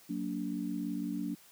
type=chord; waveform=sine; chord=Gb augmented; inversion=none; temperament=just; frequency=185 / 231.2 / 289.1 Hz; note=Gb3 / Bb3 / D4; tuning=0 / -14 / -27 cents; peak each=-38 / -38 / -36 dBFS; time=0.09-1.35 s; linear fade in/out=10 ms; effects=white hiss -59 dBFS RMS until 1.51 s + high-pass 100 Hz 12 dB/octave